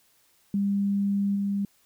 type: tone with level steps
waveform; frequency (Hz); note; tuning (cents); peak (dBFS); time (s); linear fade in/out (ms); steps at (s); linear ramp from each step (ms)
sine; 200; G3; +35; -22 / -24; 0.54-1.65; 2; 1.35; 10
effects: white hiss -64 dBFS RMS until 1.85 s